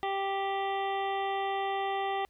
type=harmonic tone; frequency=392 Hz; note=G4; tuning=in tune; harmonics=1 / 2 / 3 / 5 / 6 / 7 / 8 / 9; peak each=-35 / -31 / -39 / -40 / -51 / -47 / -46 / -49 dBFS; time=0.03-2.25 s; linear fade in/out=0 ms; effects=added 60 Hz sine -66 dBFS peak until 2.29 s + pink hiss -71 dBFS RMS until 2.29 s